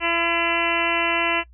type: harmonic tone with a mistuned harmonic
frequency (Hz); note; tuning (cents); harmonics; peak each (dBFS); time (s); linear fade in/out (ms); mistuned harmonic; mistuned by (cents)
337.9; E4; +43; 1 / 2 / 3 / 4 / 5 / 6 / 7 / 8 / 9; -29 / -28 / -27 / -30 / -30 / -27 / -27 / -26 / -31; 0-1.44; 50; 9; -30
effects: noise-tail reverb RT60 0.1 s tail -21 dB re dry + added 60 Hz sine -46 dBFS peak until 1.53 s